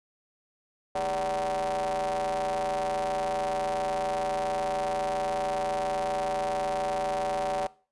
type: ring-modulated tone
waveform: 45% pulse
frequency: 87.31 Hz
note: F2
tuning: in tune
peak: -24 dBFS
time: 0.95-7.67 s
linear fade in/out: 5 ms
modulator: 667 Hz
effects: noise-tail reverb RT60 0.4 s tail -21 dB re dry + resampled to 24000 Hz